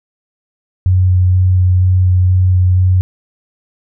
sine tone with vibrato, 91.7 Hz, F#2, 15 cents flat, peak -7 dBFS, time 0.86-3.01 s, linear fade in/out 0 ms, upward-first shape square, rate 2.1 Hz, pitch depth 9 cents each way, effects none

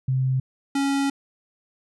sine / square tone pair in turn, 130.81 / 277.2 Hz, C3 / C#4, 0 / 0 cents, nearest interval octave + minor second, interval 1300 cents, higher second, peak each -19 / -21 dBFS, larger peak first, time 0.08-0.4 / 0.75-1.1 s, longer second, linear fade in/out 5 ms, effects resampled to 24000 Hz

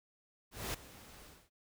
pink noise with ADSR envelope, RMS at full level -37 dBFS, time 0.51-1.5 s, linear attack 230 ms, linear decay 9 ms, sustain -18 dB, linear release 250 ms, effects none

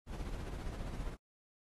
brown noise with tremolo, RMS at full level -39 dBFS, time 0.06-1.17 s, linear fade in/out 50 ms, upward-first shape triangle, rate 15 Hz, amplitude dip 55%, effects AAC 32 kbps

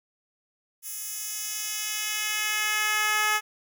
10% pulse tone with high-pass filter sweep, 425.6 Hz, G#4, 42 cents sharp, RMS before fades -28 dBFS, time 0.82-3.41 s, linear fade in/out 50 ms, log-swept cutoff 9900 to 1000 Hz, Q 0.84, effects none

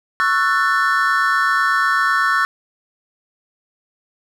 triangle chord, F# minor seventh, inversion second, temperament just, 1110 / 1332 / 1480 / 1776 Hz, C#6 / E6 / F#6 / A6, +2 / +18 / 0 / +16 cents, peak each -18 dBFS, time 0.2-2.45 s, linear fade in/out 0 ms, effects none

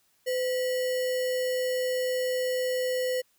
sine tone with sample-and-hold, 508 Hz, B4, 49 cents sharp, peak -25 dBFS, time 0.26-3.22 s, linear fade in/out 20 ms, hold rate 2450 Hz, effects white hiss -68 dBFS RMS until 3.38 s

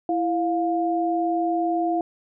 sine tone pair together, 332.7 / 705 Hz, E4 / F5, +16 / +16 cents, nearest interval octave + minor second, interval 1300 cents, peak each -23 dBFS, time 0.09-2.01 s, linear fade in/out 2 ms, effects none

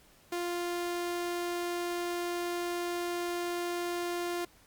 sawtooth tone, 349.2 Hz, F4, in tune, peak -28 dBFS, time 0.32-4.45 s, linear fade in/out 5 ms, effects pink hiss -61 dBFS RMS until 4.66 s + Opus 48 kbps

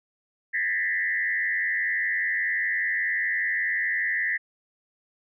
sine tone with frequency modulation, 1885 Hz, A#6, 19 cents sharp, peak -23 dBFS, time 0.53-4.38 s, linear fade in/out 20 ms, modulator 91.7 Hz, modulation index 1.7, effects none

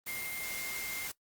sine tone in noise, 2112 Hz, C7, 16 cents sharp, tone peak -40 dBFS, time 0.07-1.08 s, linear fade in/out 10 ms, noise white, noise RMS -40 dBFS, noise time 0.06-1.12 s, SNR -3 dB, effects noise-tail reverb RT60 0.1 s tail -19 dB re dry + Opus 32 kbps

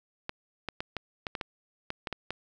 clicks, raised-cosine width 0.3 ms, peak -17 dBFS, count 11, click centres 0.294 / 0.687 / 0.805 / 0.967 / 1.268 / 1.352 / 1.412 / 1.904 / 2.072 / 2.127 / 2.306 s, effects none

